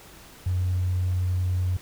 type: tone with tanh clipping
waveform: triangle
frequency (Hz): 91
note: F#2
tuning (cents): -28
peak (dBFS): -21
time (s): 0.46-1.77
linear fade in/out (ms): 5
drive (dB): 1
effects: pink hiss -48 dBFS RMS until 1.81 s